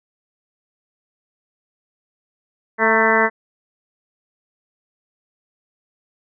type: harmonic tone with a mistuned harmonic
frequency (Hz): 221.7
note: A3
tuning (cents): +13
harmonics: 1 / 2 / 3 / 4 / 5 / 6 / 7 / 8 / 9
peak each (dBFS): -24 / -20 / -22 / -21 / -22 / -25 / -22 / -20 / -21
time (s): 2.78-3.3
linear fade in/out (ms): 50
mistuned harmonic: 4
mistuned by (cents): +46
effects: none